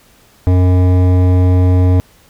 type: tone with hard clipping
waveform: sine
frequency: 91 Hz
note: F#2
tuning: 28 cents flat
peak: -9 dBFS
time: 0.47-2 s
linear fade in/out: 0 ms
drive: 14 dB
effects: pink hiss -48 dBFS RMS until 2.29 s